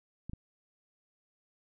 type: clicks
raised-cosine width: 5 ms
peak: -28 dBFS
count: 2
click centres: 0.296 / 0.334 s
effects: none